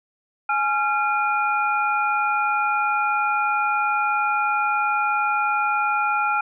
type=tone cluster; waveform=sine; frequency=837 / 1377 / 2428 Hz; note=G#5 / F6 / D#7; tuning=+13 / -25 / -43 cents; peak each=-23 / -21 / -28 dBFS; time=0.49-6.41 s; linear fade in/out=5 ms; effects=none